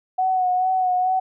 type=tone with vibrato; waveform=sine; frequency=740 Hz; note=F#5; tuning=in tune; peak=-17 dBFS; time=0.18-1.2 s; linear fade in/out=10 ms; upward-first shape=sine; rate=2.3 Hz; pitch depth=30 cents each way; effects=none